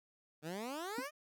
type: exponential sweep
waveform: 15% pulse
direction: up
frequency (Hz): 147 to 625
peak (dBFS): -34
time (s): 0.42-1.11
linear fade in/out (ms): 50
type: tone with exponential decay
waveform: triangle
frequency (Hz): 267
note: C4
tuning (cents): +35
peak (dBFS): -32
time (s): 0.98-1.05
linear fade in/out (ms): 5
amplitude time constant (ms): 15
effects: none